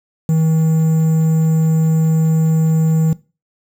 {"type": "tone with quantisation", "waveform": "triangle", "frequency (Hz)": 159.8, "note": "D#3", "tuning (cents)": 47, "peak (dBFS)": -9, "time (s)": [0.29, 3.13], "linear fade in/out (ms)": 2, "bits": 6, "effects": ["noise-tail reverb RT60 0.3 s tail -19 dB re dry"]}